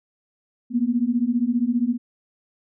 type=beating tone pair; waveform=sine; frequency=231.9 / 246.9 Hz; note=A#3 / B3; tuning=-9 / 0 cents; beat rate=15 Hz; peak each=-22 / -21 dBFS; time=0.7-1.98 s; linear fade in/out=50 ms; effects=none